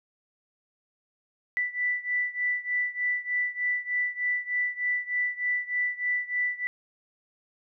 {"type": "beating tone pair", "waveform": "sine", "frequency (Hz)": [1975.5, 1978.8], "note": ["B6", "B6"], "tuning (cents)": [0, 3], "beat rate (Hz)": 3.3, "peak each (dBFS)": [-28, -30], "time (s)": [1.57, 6.67], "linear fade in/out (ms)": 0, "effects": []}